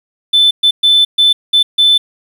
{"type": "tone bursts at uneven times", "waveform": "triangle", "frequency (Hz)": 3520, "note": "A7", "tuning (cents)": 0, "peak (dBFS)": -3, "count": 6, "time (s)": [[0.33, 0.51], [0.63, 0.71], [0.83, 1.05], [1.18, 1.33], [1.53, 1.63], [1.78, 1.98]], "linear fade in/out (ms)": 10, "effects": ["tanh soft clip ceiling -2 dBFS", "7-bit"]}